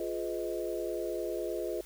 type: chord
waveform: sine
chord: F half-diminished seventh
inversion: none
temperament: just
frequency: 349.2 / 419.1 / 502.9 / 628.6 Hz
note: F4 / Ab4 / Cb5 / Eb5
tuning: 0 / +16 / +31 / +18 cents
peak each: -36 / -38 / -39 / -38 dBFS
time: 0-1.81 s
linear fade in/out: 2 ms
effects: added 50 Hz sine -54 dBFS peak until 1.85 s + white hiss -54 dBFS RMS until 1.85 s